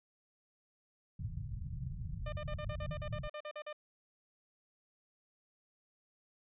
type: low-pass noise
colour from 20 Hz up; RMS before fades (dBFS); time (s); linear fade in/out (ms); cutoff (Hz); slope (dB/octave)
white; -41; 1.19-3.28; 5; 160; 48
type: tone bursts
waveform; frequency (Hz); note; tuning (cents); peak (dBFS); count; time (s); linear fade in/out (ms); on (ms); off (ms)
sawtooth; 601; D5; +40; -37; 14; 2.26-3.729; 5; 65; 43
effects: resampled to 8000 Hz